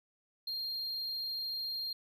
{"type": "tone", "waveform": "triangle", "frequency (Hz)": 4209, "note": "C8", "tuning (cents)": 9, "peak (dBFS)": -34, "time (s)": [0.47, 1.93], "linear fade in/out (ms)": 5, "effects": []}